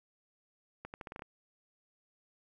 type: accelerating click train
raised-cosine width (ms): 0.5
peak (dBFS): -28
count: 8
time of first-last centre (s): 0.85-1.221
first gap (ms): 89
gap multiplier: 0.82
effects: 11-bit